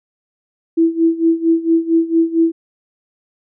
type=tone with tremolo; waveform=sine; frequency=329.6 Hz; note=E4; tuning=in tune; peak=-8 dBFS; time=0.77-2.52 s; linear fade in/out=10 ms; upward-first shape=sine; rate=4.4 Hz; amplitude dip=85%; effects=none